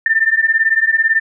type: beating tone pair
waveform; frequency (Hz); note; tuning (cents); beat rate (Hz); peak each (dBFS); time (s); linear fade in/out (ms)
sine; 1784 / 1802; A6 / A6; +23 / +41; 18; -14; 0.06-1.2; 2
effects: none